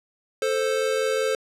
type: tone pair together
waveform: square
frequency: 440 / 525.2 Hz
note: A4 / C5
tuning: 0 / +6 cents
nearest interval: minor third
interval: 306 cents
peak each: -25 dBFS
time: 0.42-1.35 s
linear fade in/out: 2 ms
effects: low-pass 10000 Hz 12 dB/octave